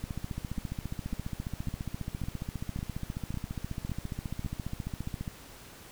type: two click trains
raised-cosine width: 5 ms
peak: -22 / -22 dBFS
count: 78 / 8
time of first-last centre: 0.04-5.278 / 0.58-4.447 s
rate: 14.7 / 1.81 Hz
effects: pink hiss -50 dBFS RMS until 5.91 s